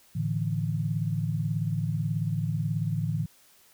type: chord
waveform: sine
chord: A suspended fourth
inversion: none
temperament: just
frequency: 110 / 146.67 / 165 Hz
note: A2 / D3 / E3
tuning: 0 / -2 / +2 cents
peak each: -30 dBFS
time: 0.15-3.26 s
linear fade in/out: 10 ms
effects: white hiss -59 dBFS RMS until 3.73 s